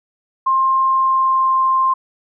sine tone with pitch glide, 1059 to 1052.3 Hz, C6 to C6, +21 to +10 cents, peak -12 dBFS, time 0.46-1.94 s, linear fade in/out 10 ms, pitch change -11 cents, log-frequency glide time 0.85-1.57 s, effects none

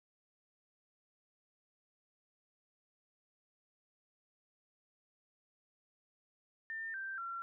sine tone with pitch steps, 1801 / 1567.9 / 1364.9 Hz, A6 / G6 / F6, +40 / 0 / -40 cents, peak -39 dBFS, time 6.7-7.42 s, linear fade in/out 0 ms, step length 240 ms, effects none

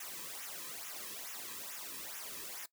white noise with flanger, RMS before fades -45 dBFS, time 0-2.66 s, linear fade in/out 5 ms, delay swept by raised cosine 0.22 to 1.42 ms, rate 2.3 Hz, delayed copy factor -0.8, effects noise-tail reverb RT60 0.1 s tail -19 dB re dry

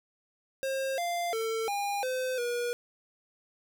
square tone with pitch steps, 535 / 694 / 448.3 / 809 / 513 / 481 Hz, C5 / F5 / A4 / G#5 / C5 / B4, +38 / -11 / +32 / -46 / -34 / -46 cents, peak -30 dBFS, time 0.63-2.73 s, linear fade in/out 0 ms, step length 350 ms, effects 10-bit

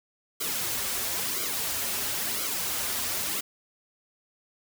white noise with flanger, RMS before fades -30 dBFS, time 0.4-3.41 s, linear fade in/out 10 ms, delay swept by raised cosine 1.1 to 6.6 ms, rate 0.99 Hz, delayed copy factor -0.8, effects none

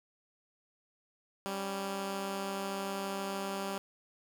10% pulse tone pair together, 196 / 276.9 Hz, G3 / C#4, 0 / -2 cents, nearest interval tritone, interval 598 cents, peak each -27 / -37 dBFS, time 1.46-3.78 s, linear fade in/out 0 ms, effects none

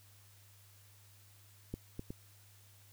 clicks, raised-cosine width 3 ms, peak -26 / -28 / -29 dBFS, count 3, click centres 1.74 / 1.994 / 2.105 s, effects added 100 Hz sine -61 dBFS peak until 2.92 s + white hiss -64 dBFS RMS until 2.92 s

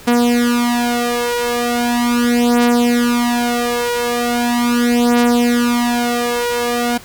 sawtooth beating tone pair, 240 / 240.39 Hz, B3 / B3, -49 / -47 cents, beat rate 0.39 Hz, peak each -12 / -12 dBFS, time 0.07-6.98 s, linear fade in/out 10 ms, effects pink hiss -38 dBFS RMS until 7.04 s

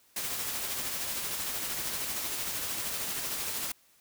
white noise with tremolo, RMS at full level -33 dBFS, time 0.16-3.72 s, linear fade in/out 5 ms, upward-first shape sine, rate 13 Hz, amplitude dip 30%, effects white hiss -64 dBFS RMS until 4 s

